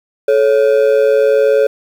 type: ring-modulated tone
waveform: triangle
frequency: 493.9 Hz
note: B4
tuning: in tune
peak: -3 dBFS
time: 0.28-1.67 s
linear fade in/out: 5 ms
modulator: 60.2 Hz
effects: 7-bit